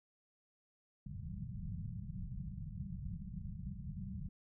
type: low-pass noise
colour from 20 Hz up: white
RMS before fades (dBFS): -44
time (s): 1.06-4.29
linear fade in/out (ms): 5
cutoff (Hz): 200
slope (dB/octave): 96
effects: none